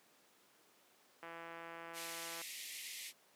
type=click train; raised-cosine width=0.5 ms; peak=-34 dBFS; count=199; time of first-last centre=1.23-2.416 s; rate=167 Hz
type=band-pass noise; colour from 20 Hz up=pink; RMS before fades=-48 dBFS; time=1.93-3.13 s; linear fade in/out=50 ms; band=1900 to 14000 Hz; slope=96 dB/octave
effects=pink hiss -68 dBFS RMS until 3.35 s + high-pass 300 Hz 12 dB/octave